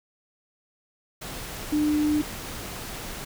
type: tone in noise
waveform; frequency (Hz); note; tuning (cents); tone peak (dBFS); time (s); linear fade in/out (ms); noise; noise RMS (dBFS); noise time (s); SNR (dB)
sine; 300; D4; +37; -20; 1.72-2.22; 10; pink; -36; 1.21-3.25; +13
effects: none